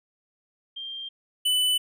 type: tone pair in turn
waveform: sine / square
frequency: 3181 / 2993 Hz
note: G7 / F#7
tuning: +25 / +19 cents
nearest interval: minor second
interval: 106 cents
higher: first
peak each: -33 / -21 dBFS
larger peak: second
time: 0.76-1.09 / 1.45-1.78 s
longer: neither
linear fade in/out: 10 ms
effects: none